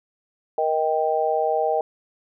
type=harmonic tone; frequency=157 Hz; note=D#3; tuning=16 cents sharp; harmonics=3 / 4 / 5; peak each=-24 / -23 / -23 dBFS; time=0.58-1.81 s; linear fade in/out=2 ms; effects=none